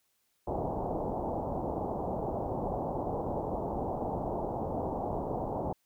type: low-pass noise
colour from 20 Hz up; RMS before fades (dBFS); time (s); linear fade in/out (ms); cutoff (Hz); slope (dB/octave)
white; -34; 0.47-5.73; 5; 880; 48
effects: white hiss -75 dBFS RMS until 5.85 s